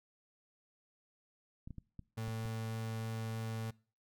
clicks, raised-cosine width 5 ms, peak -34 dBFS, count 6, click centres 1.675 / 1.707 / 1.783 / 1.993 / 2.281 / 2.455 s
35% pulse tone, 112.1 Hz, A2, 33 cents sharp, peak -36 dBFS, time 2.17-3.71 s, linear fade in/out 10 ms
effects noise-tail reverb RT60 0.4 s tail -23 dB re dry

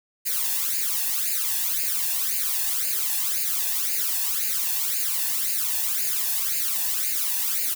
blue noise with flanger, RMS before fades -25 dBFS, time 0.25-7.75 s, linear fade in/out 20 ms, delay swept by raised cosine 0.43 to 1.16 ms, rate 1.9 Hz, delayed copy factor +0.85, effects none

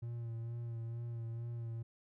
triangle tone with vibrato, 116.5 Hz, A#2, 1 cent flat, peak -37 dBFS, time 0.02-1.83 s, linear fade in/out 10 ms, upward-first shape sine, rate 2.2 Hz, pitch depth 30 cents each way, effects none

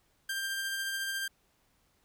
sawtooth tone with tremolo, 1585 Hz, G6, 19 cents sharp, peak -28 dBFS, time 0.29-1.28 s, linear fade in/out 5 ms, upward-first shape sine, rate 14 Hz, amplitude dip 25%, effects pink hiss -71 dBFS RMS until 2.04 s

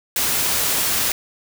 white noise, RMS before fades -20 dBFS, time 0.16-1.12 s, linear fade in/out 2 ms, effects none

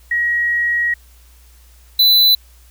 sine / square tone pair in turn, 1900 / 3998 Hz, A#6 / B7, +33 / +20 cents, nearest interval octave + minor second, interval 1287 cents, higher second, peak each -14 / -9 dBFS, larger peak second, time 0.11-0.94 / 1.99-2.35 s, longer first, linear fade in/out 5 ms, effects added 60 Hz sine -44 dBFS peak until 2.7 s + white hiss -52 dBFS RMS until 2.7 s

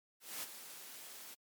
white noise with ADSR envelope, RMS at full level -41 dBFS, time 0.2-1.35 s, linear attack 230 ms, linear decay 19 ms, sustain -10 dB, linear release 17 ms, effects high-pass 200 Hz 12 dB/octave + MP3 96 kbps

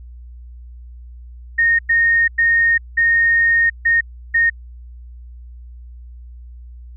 sine tone bursts at uneven times, 1848 Hz, A#6, 16 cents flat, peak -11 dBFS, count 6, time 1.58-1.79 / 1.89-2.28 / 2.38-2.78 / 2.97-3.7 / 3.85-4.01 / 4.34-4.5 s, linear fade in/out 10 ms, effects added 60 Hz sine -34 dBFS peak until 6.96 s

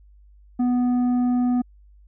sine tone with tanh clipping, 246.9 Hz, B3, in tune, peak -19 dBFS, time 0.59-1.62 s, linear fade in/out 10 ms, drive 7 dB, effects added 50 Hz sine -48 dBFS peak until 2.07 s

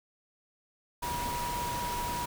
sine tone in noise, 965 Hz, B5, 40 cents flat, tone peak -33 dBFS, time 1.02-2.26 s, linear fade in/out 10 ms, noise pink, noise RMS -37 dBFS, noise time 1.02-2.26 s, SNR +1 dB, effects none

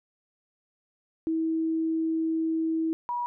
sine tone pair in turn, 323 / 966.2 Hz, E4 / B5, -35 / -38 cents, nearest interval octave + perfect fifth, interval 1897 cents, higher second, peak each -24 / -27 dBFS, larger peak first, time 1.27-2.93 / 3.09-3.26 s, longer first, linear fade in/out 0 ms, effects none

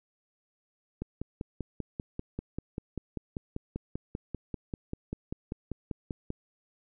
click train, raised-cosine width 3 ms, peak -21 dBFS, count 28, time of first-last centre 1.02-6.304 s, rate 5.11 Hz, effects none

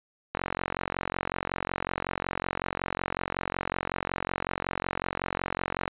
click train, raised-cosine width 0.5 ms, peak -13 dBFS, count 252, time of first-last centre 0.35-5.879 s, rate 45.4 Hz, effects resampled to 8000 Hz

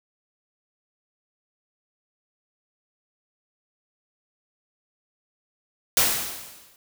white noise with exponential decay, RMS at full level -17 dBFS, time 5.97-6.76 s, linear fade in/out 1 ms, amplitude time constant 170 ms, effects none

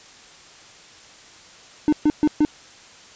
triangle tone bursts, 301.8 Hz, D4, 47 cents sharp, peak -11 dBFS, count 4, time 1.88-2.45 s, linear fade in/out 0 ms, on 45 ms, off 130 ms, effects white hiss -46 dBFS RMS until 3.15 s + resampled to 16000 Hz

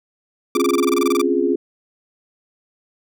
sawtooth tone bursts, 1174.7 Hz, D6, in tune, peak -16 dBFS, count 15, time 0.55-1.215 s, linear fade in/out 2 ms, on 21 ms, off 25 ms
sine chord, Db major seventh, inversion third, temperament equal, 261.6 / 277.2 / 349.2 / 415.3 Hz, C4 / Db4 / F4 / Ab4, 0 / 0 / 0 / 0 cents, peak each -23 / -22 / -19 / -20 dBFS, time 0.55-1.56 s, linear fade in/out 5 ms
effects none

